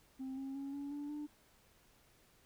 sine tone with pitch steps, 263.5 / 269.8 / 276.3 / 282.9 / 289.7 / 296.6 Hz, C4 / C#4 / C#4 / C#4 / D4 / D4, +12 / -47 / -6 / +35 / -24 / +17 cents, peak -38 dBFS, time 0.19-1.27 s, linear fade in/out 20 ms, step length 180 ms, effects tanh soft clip ceiling -39 dBFS + pink hiss -68 dBFS RMS until 2.45 s

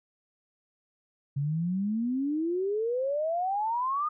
sine exponential sweep, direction up, 136.5 to 1244.5 Hz, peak -26 dBFS, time 1.36-4.09 s, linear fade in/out 10 ms, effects none

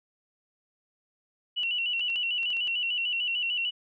sine tone with vibrato, 2836 Hz, F7, 26 cents sharp, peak -26 dBFS, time 1.56-3.71 s, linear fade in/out 20 ms, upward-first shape square, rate 6.7 Hz, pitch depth 65 cents each way
clicks, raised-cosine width 0.2 ms, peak -30 dBFS, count 8, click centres 1.632 / 1.995 / 2.101 / 2.16 / 2.431 / 2.504 / 2.569 / 2.674 s
effects none

